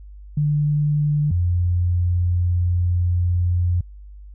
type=tone pair in turn; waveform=sine; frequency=148.2 / 88.23 Hz; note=D3 / F2; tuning=+16 / +18 cents; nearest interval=major sixth; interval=898 cents; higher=first; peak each=-16 dBFS; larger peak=neither; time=0.37-1.31 / 1.31-3.81 s; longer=second; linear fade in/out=5 ms; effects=added 50 Hz sine -37 dBFS peak until 4.34 s